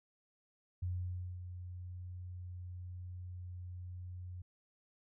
sine tone with ADSR envelope, 89.9 Hz, F#2, 49 cents flat, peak -34 dBFS, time 0.82-4.42 s, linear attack 9 ms, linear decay 560 ms, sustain -9 dB, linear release 6 ms, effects none

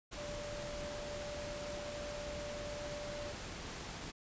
sine tone in noise, 587.3 Hz, D5, in tune, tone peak -43 dBFS, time 0.16-3.33 s, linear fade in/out 20 ms, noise pink, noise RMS -45 dBFS, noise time 0.11-4.12 s, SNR -1 dB, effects resampled to 16000 Hz

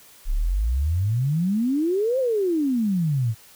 sine exponential two-way sweep, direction up then down, 30.87 to 540 to 105.9 Hz, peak -19 dBFS, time 0.25-3.35 s, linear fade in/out 50 ms, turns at 2.19 s, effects white hiss -50 dBFS RMS until 3.55 s

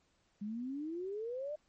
sine exponential sweep, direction up, 200 to 617 Hz, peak -37 dBFS, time 0.41-1.56 s, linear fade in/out 10 ms, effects pink hiss -74 dBFS RMS until 1.68 s + MP3 32 kbps

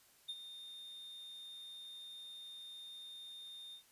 triangle tone with ADSR envelope, 3644 Hz, A#7, 40 cents flat, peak -37 dBFS, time 0.28-3.83 s, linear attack 16 ms, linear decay 45 ms, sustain -10 dB, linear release 91 ms, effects white hiss -67 dBFS RMS until 3.91 s + resampled to 32000 Hz

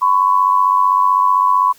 sine tone pair together, 1010 / 1105.7 Hz, B5 / C#6, +39 / -5 cents, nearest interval major second, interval 156 cents, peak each -12 / -14 dBFS, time 0.01-1.73 s, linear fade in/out 20 ms, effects white hiss -48 dBFS RMS until 1.78 s

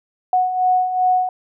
sine beating tone pair, 734 / 736.6 Hz, F#5 / F#5, -14 / -8 cents, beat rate 2.6 Hz, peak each -22 / -15 dBFS, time 0.33-1.29 s, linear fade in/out 2 ms, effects none

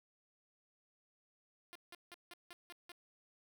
5% pulse tone bursts, 349.2 Hz, F4, in tune, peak -39 dBFS, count 7, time 1.73-2.918 s, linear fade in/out 0 ms, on 24 ms, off 170 ms, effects none

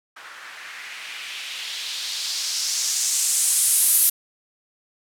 violet noise with low-pass filter sweep, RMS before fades -24 dBFS, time 0.16-4.1 s, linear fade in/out 10 ms, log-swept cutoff 1400 to 12000 Hz, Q 2, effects none

